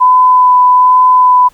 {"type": "tone with vibrato", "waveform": "sine", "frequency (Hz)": 1003, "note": "B5", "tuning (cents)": 26, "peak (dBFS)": -3, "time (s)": [0, 1.49], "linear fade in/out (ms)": 20, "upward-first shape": "sine", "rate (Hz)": 1.2, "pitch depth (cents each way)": 10, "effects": ["pink hiss -48 dBFS RMS until 1.53 s"]}